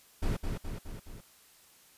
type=noise with echo; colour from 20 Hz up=brown; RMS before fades=-29 dBFS; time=0.22-0.37 s; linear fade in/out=10 ms; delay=210 ms; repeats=4; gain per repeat=-4 dB; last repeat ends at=1.21 s; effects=white hiss -60 dBFS RMS until 1.97 s + resampled to 32000 Hz